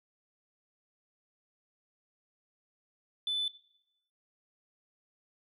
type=tone; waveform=sine; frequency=3503 Hz; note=A7; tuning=8 cents flat; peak=-28 dBFS; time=3.27-3.48 s; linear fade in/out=2 ms; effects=noise-tail reverb RT60 0.8 s tail -17 dB re dry + tanh soft clip ceiling -27 dBFS